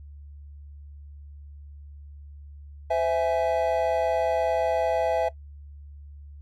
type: chord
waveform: triangle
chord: C augmented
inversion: none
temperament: equal with one note detuned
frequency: 514 / 659.3 / 830.6 Hz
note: C5 / E5 / G#5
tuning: -31 / 0 / 0 cents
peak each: -26 / -21 / -26 dBFS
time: 2.9-5.29 s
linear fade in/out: 10 ms
effects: noise-tail reverb RT60 0.1 s tail -18 dB re dry + added 72 Hz sine -41 dBFS peak until 6.41 s